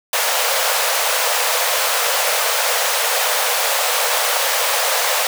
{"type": "high-pass noise", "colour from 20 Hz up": "pink", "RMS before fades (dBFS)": -18, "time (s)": [0.13, 5.27], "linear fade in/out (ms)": 2, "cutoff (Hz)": 470, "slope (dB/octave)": 96, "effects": []}